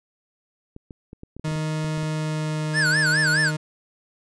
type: clicks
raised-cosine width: 3 ms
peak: -26 dBFS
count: 12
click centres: 0.764 / 0.908 / 1.131 / 1.234 / 1.366 / 1.396 / 1.48 / 1.514 / 1.559 / 1.845 / 1.977 / 2.031 s
type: tone with pitch glide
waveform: 40% pulse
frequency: 155.56 to 153.86 Hz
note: D#3 to D#3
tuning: 0 to -19 cents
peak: -23 dBFS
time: 1.44-3.57 s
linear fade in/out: 10 ms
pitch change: -19 cents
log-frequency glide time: 2.03-2.87 s
type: tone with vibrato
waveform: square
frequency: 1598 Hz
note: G6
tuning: 33 cents sharp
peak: -19 dBFS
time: 2.73-3.52 s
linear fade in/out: 50 ms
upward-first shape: sine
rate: 4.8 Hz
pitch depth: 180 cents each way
effects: resampled to 22050 Hz